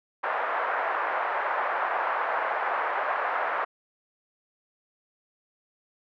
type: band-pass noise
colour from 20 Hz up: pink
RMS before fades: -28 dBFS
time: 0.23-3.65 s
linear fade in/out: 10 ms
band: 630 to 1700 Hz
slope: 24 dB/octave
effects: none